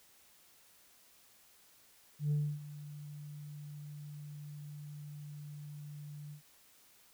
sine tone with ADSR envelope, 147.7 Hz, D3, 10 cents sharp, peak -26 dBFS, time 2.19-6.42 s, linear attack 120 ms, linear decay 280 ms, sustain -18 dB, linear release 100 ms, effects tanh soft clip ceiling -27 dBFS + white hiss -64 dBFS RMS until 7.13 s

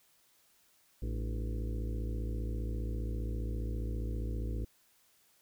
harmonic tone with a mistuned harmonic, 55 Hz, A1, in tune, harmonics 1 / 2 / 4 / 5 / 6 / 7 / 8 / 9, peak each -34 / -40 / -46 / -48 / -50 / -51 / -52 / -53 dBFS, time 1.02-4.65 s, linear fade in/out 5 ms, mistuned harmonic 5, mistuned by +120 cents, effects white hiss -68 dBFS RMS until 5.41 s

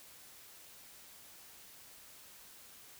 silence, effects white hiss -56 dBFS RMS until 2.99 s

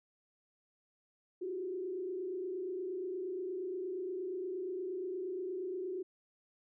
sine tone with frequency modulation, 370 Hz, F#4, in tune, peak -36 dBFS, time 1.41-6.03 s, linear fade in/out 10 ms, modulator 28.5 Hz, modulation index 0.82, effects none

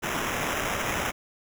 white noise with sample-and-hold, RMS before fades -29 dBFS, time 0.02-1.12 s, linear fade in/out 20 ms, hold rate 4410 Hz, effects none

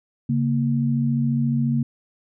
sine tone pair together, 138.3 / 232.6 Hz, C#3 / A#3, -4 / -4 cents, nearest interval major sixth, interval 900 cents, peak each -21 dBFS, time 0.29-1.83 s, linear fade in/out 5 ms, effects none

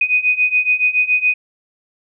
sine beating tone pair, 2489 / 2496.1 Hz, D#7 / D#7, 0 / +5 cents, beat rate 7.1 Hz, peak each -17 / -15 dBFS, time 0.01-1.34 s, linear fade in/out 5 ms, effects none

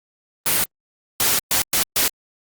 white noise bursts at uneven times, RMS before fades -18 dBFS, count 5, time 0.46-0.64 / 1.2-1.39 / 1.51-1.62 / 1.73-1.83 / 1.96-2.08 s, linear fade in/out 2 ms, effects Opus 32 kbps

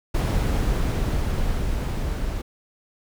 brown noise with level ramp, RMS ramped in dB -20 to -27 dBFS, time 0.14-2.42 s, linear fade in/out 10 ms, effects none

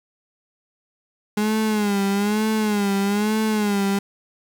35% pulse tone with vibrato, 207.7 Hz, G#3, in tune, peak -17 dBFS, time 1.37-3.99 s, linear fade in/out 5 ms, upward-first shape sine, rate 1.1 Hz, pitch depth 89 cents each way, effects 8-bit

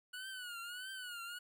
25% pulse tone with vibrato, 1464 Hz, F#6, 19 cents flat, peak -40 dBFS, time 0.13-1.39 s, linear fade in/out 10 ms, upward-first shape triangle, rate 1.6 Hz, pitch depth 120 cents each way, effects 12-bit

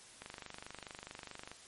click train, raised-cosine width 0.3 ms, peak -29 dBFS, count 33, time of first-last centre 0.22-1.516 s, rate 24.7 Hz, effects white hiss -56 dBFS RMS until 1.67 s + MP3 48 kbps

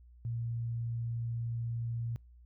sine tone, 116.7 Hz, A#2, 2 cents sharp, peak -33 dBFS, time 0.25-2.16 s, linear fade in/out 0 ms, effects noise-tail reverb RT60 0.3 s tail -26 dB re dry + added 60 Hz sine -54 dBFS peak until 2.45 s

